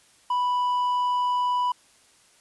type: tone with low-pass filter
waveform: square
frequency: 987.8 Hz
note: B5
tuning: in tune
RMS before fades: -24 dBFS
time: 0.3-1.72 s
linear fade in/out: 5 ms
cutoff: 2000 Hz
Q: 0.52
effects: white hiss -58 dBFS RMS until 2.4 s + resampled to 24000 Hz